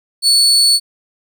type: tone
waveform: 35% pulse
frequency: 4435 Hz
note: C#8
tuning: in tune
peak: -7 dBFS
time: 0.22-0.8 s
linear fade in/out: 50 ms
effects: none